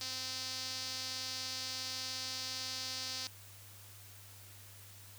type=tone with band-pass filter; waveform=sawtooth; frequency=258.6 Hz; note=C4; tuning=20 cents flat; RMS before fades=-41 dBFS; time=0.01-3.27 s; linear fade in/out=0 ms; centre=4900 Hz; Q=3.5; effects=added 99 Hz sine -56 dBFS peak until 5.18 s + white hiss -56 dBFS RMS until 5.18 s